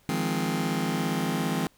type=chord; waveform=sawtooth; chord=F minor seventh; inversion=third; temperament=just; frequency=157.15 / 174.61 / 209.5 / 261.9 Hz; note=Eb3 / F3 / Ab3 / C4; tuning=+18 / 0 / +15 / +2 cents; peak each=-27 dBFS; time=0.09-1.67 s; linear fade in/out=0 ms; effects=pink hiss -62 dBFS RMS until 1.77 s